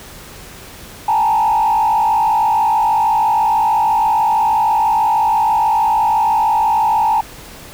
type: tone with frequency modulation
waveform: sine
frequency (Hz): 872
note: A5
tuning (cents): -16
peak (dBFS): -10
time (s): 1.08-7.21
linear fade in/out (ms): 5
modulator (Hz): 53.8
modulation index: 1.1
effects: tanh soft clip ceiling -7 dBFS + pink hiss -36 dBFS RMS until 7.73 s